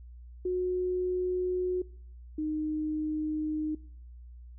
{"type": "tone pair in turn", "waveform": "sine", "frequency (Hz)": [364.5, 307.7], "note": ["F#4", "D#4"], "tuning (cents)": [-26, -19], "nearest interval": "minor third", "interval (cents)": 293, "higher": "first", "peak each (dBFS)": [-27, -29], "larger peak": "first", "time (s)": [[0.45, 1.82], [2.38, 3.75]], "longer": "neither", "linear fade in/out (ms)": 5, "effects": ["noise-tail reverb RT60 0.6 s tail -22 dB re dry", "added 60 Hz sine -45 dBFS peak until 4.58 s"]}